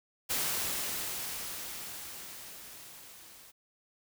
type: noise with level ramp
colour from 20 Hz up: white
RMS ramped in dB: -31 to -54 dBFS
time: 0.29-3.52 s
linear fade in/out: 20 ms
effects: none